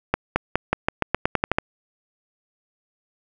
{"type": "accelerating click train", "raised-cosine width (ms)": 0.5, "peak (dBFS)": -3, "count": 12, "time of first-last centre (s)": [0.14, 1.585], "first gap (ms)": 220, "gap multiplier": 0.89, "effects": []}